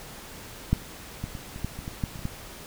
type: clicks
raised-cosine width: 5 ms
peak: -8 / -19 / -24 / -25 / -16 / -24 / -21 / -14 / -28 / -28 / -16 dBFS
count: 11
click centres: 0.73 / 1.24 / 1.352 / 1.561 / 1.646 / 1.79 / 1.879 / 2.038 / 2.158 / 2.192 / 2.254 s
effects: pink hiss -43 dBFS RMS until 2.66 s